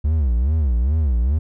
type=tone with vibrato; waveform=triangle; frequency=68.1 Hz; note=C#2; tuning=30 cents flat; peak=-13 dBFS; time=0.04-1.39 s; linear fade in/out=10 ms; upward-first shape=sine; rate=2.4 Hz; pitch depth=290 cents each way; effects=none